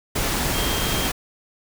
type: tone in noise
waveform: sine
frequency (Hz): 3208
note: G7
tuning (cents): +39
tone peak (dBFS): -30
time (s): 0.53-1.08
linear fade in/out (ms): 10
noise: pink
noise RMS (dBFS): -23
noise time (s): 0.15-1.12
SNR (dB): -10
effects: none